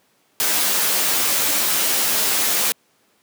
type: noise with comb filter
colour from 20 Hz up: white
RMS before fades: -19 dBFS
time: 0.4-2.72 s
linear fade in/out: 0 ms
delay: 12 ms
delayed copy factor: -0.7
effects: pink hiss -61 dBFS RMS until 3.22 s + high-pass 200 Hz 12 dB/octave